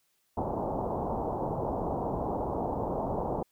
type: low-pass noise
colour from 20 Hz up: white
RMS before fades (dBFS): -32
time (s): 0.37-3.43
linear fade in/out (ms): 5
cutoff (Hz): 930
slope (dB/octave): 48
effects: white hiss -73 dBFS RMS until 3.51 s